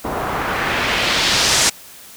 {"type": "noise with low-pass filter sweep", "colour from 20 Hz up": "white", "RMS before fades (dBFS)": -18, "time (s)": [0.04, 1.7], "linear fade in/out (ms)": 10, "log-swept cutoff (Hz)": [790, 7600], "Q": 1.2, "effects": ["white hiss -40 dBFS RMS until 2.16 s"]}